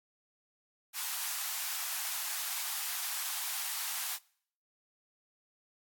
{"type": "high-pass noise", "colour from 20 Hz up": "white", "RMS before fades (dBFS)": -36, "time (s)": [0.93, 4.19], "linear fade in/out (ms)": 50, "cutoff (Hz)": 730, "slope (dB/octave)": 48, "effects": ["noise-tail reverb RT60 0.6 s tail -24 dB re dry", "AAC 64 kbps"]}